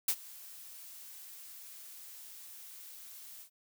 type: noise with ADSR envelope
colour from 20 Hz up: blue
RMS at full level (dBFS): -27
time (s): 0.08-3.5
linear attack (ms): 5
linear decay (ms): 63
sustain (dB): -23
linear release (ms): 87
effects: none